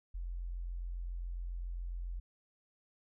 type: tone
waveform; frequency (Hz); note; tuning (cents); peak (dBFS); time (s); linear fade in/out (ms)
sine; 43.65; F1; 0; -37; 0.14-2.2; 10
effects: none